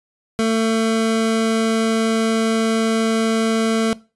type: tone pair together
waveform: square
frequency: 223.9 / 447.9 Hz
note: A3 / A4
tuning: +30 / +31 cents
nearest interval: octave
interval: 1201 cents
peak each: -18 / -21 dBFS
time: 0.39-3.93 s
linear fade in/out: 0 ms
effects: noise-tail reverb RT60 0.3 s tail -20 dB re dry + resampled to 24000 Hz